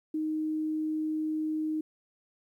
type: tone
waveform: sine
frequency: 311.1 Hz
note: D#4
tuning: in tune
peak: -28 dBFS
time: 0.14-1.81 s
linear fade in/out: 5 ms
effects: 11-bit